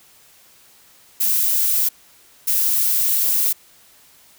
violet noise bursts at uneven times, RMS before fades -18 dBFS, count 2, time 1.2-1.89 / 2.47-3.53 s, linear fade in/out 10 ms, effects white hiss -51 dBFS RMS until 4.38 s

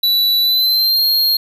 square tone with pitch glide, 3951 to 4235 Hz, B7 to C8, 0 to +20 cents, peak -12 dBFS, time 0.03-1.37 s, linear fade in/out 5 ms, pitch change +120 cents, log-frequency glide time 0.41-1.05 s, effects none

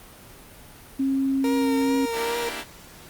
sine tone, 270 Hz, C#4, 45 cents flat, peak -20 dBFS, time 0.99-2.06 s, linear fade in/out 10 ms
30% pulse tone with vibrato, 466.2 Hz, A#4, in tune, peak -23 dBFS, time 1.44-2.49 s, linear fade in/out 2 ms, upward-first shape triangle, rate 2.4 Hz, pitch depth 32 cents each way
5% pulse chord, E half-diminished seventh, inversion second, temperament equal, 233.1 / 293.7 / 329.6 / 392 Hz, Bb3 / D4 / E4 / G4, 0 / 0 / 0 / 0 cents, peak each -25 dBFS, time 2.12-2.65 s, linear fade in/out 50 ms
effects pink hiss -46 dBFS RMS until 3.09 s + Opus 32 kbps

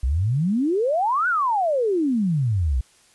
sine exponential two-way sweep, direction up then down, 58.27 to 1518 to 58.27 Hz, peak -18 dBFS, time 0.03-2.81 s, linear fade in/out 5 ms, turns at 1.28 s, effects white hiss -56 dBFS RMS until 3.14 s + resampled to 24000 Hz

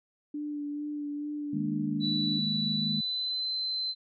sine tone with vibrato, 293.7 Hz, D4, in tune, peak -32 dBFS, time 0.34-2.39 s, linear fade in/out 5 ms, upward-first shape sine, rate 2.3 Hz, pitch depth 19 cents each way
sine chord, D# suspended fourth, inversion none, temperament equal, 155.56 / 207.7 / 233.1 Hz, D#3 / G#3 / A#3, 0 / 0 / 0 cents, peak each -35 / -32 / -35 dBFS, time 1.53-3.01 s, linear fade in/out 5 ms
sine tone with pitch glide, 3955 to 4073 Hz, B7 to C8, +2 to -47 cents, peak -29 dBFS, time 2-3.95 s, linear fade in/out 50 ms, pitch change +51 cents, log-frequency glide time 2.73-3.52 s
effects none

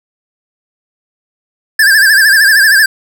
square tone with vibrato, 1668 Hz, G#6, 7 cents sharp, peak -5 dBFS, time 1.79-2.86 s, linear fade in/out 5 ms, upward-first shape sine, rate 13 Hz, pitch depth 110 cents each way, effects none

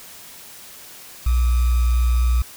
sine tone with sample-and-hold, 60.3 Hz, B1, 41 cents flat, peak -14 dBFS, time 1.26-2.42 s, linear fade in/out 5 ms, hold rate 1225 Hz, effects white hiss -41 dBFS RMS until 2.56 s

